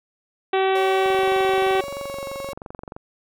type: harmonic tone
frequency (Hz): 382.4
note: G4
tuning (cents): -43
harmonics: 1 / 2 / 3 / 4 / 5 / 6 / 7 / 8 / 9 / 10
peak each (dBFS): -19 / -22 / -30 / -32 / -33 / -33 / -34 / -38 / -37 / -40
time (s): 0.53-1.81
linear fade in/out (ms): 5
type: tone with vibrato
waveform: 35% pulse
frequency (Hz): 554.4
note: C#5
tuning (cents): 0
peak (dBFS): -28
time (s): 0.75-2.53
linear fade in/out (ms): 5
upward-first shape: sine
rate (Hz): 1.1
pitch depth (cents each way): 16
type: click train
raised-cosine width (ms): 1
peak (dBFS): -21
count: 45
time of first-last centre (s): 1.06-2.965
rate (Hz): 23.1
effects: none